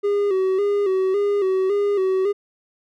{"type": "tone with vibrato", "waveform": "triangle", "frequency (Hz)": 392.2, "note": "G4", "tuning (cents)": 1, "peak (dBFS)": -15, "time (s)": [0.03, 2.33], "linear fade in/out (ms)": 20, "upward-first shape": "square", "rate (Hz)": 1.8, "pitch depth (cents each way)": 64, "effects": []}